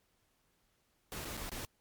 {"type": "noise with dropouts", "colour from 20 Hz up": "pink", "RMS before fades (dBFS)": -42, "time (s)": [1.12, 1.65], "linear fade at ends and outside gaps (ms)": 0, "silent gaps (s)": [[1.249, 1.253], [1.37, 1.375], [1.494, 1.517]], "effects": ["pink hiss -75 dBFS RMS until 1.8 s", "MP3 96 kbps"]}